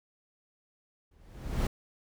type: noise with exponential growth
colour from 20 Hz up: brown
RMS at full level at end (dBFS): -24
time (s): 1.11-1.67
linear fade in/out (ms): 5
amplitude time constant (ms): 120
effects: none